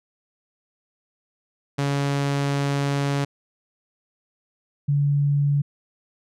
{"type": "tone pair in turn", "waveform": ["sawtooth", "sine"], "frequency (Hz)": [140.9, 143.2], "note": ["C#3", "D3"], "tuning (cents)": [29, -43], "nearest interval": "unison", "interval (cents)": 28, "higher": "second", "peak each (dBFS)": -17, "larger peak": "neither", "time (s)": [[1.78, 3.25], [4.88, 5.62]], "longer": "first", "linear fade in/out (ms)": 10, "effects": ["low-pass 8000 Hz 12 dB/octave"]}